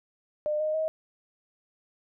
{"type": "tone with pitch steps", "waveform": "sine", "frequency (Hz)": [603, 617.5, 632.2], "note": ["D5", "D#5", "D#5"], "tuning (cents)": [46, -13, 27], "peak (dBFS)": -25, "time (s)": [0.46, 0.88], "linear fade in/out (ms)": 0, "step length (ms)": 140, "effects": []}